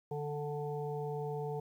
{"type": "harmonic tone", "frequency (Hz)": 147.2, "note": "D3", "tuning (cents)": 4, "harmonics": [1, 3, 5, 6], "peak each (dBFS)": [-39, -38, -45, -47], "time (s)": [0.11, 1.6], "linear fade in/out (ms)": 5, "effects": ["11-bit"]}